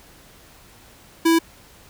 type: tone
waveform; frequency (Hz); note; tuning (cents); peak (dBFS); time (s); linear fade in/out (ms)
square; 329.6; E4; 0; -14; 1.25-1.39; 10
effects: pink hiss -49 dBFS RMS until 1.89 s